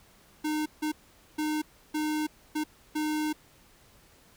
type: tone bursts at uneven times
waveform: square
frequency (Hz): 305.8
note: D#4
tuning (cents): -30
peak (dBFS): -28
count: 6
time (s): 0.44-0.66 / 0.82-0.92 / 1.38-1.62 / 1.94-2.27 / 2.55-2.64 / 2.95-3.33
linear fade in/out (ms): 10
effects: pink hiss -59 dBFS RMS until 4.36 s